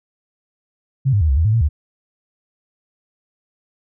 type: tone with pitch steps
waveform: sine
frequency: 134 / 102.2 / 78.6 / 67 / 80.8 / 107.8 / 114.7 / 74.8 Hz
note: C3 / G#2 / D#2 / C2 / E2 / A2 / A#2 / D2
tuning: +42 / -27 / +18 / +42 / -34 / -35 / -28 / +32 cents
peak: -12 dBFS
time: 1.05-1.69 s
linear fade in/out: 20 ms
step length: 80 ms
effects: none